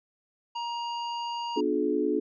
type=harmonic tone; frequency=943 Hz; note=A#5; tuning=20 cents sharp; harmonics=1 / 3 / 5 / 7; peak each=-31 / -39 / -44 / -55 dBFS; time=0.55-1.61 s; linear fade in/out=10 ms
type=chord; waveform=sine; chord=B diminished seventh; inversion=none; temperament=just; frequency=246.9 / 296.3 / 355.6 / 426.7 Hz; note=B3 / D4 / F4 / Ab4; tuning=0 / +15 / +31 / +47 cents; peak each=-33 / -28 / -30 / -28 dBFS; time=1.56-2.2 s; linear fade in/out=10 ms
effects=none